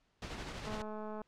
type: noise with tremolo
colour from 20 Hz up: pink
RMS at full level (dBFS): -41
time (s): 0.22-0.82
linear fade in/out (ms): 2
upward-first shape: triangle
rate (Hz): 12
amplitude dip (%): 45
type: click train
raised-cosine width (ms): 1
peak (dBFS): -31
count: 118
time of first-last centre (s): 0.67-1.217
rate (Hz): 214
effects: pink hiss -75 dBFS RMS until 1.27 s + low-pass 5000 Hz 12 dB/octave